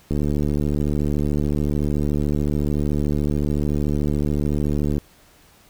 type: click train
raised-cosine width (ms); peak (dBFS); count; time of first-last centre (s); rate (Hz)
3; -10; 360; 0.11-4.981; 73.7
effects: pink hiss -53 dBFS RMS until 5.69 s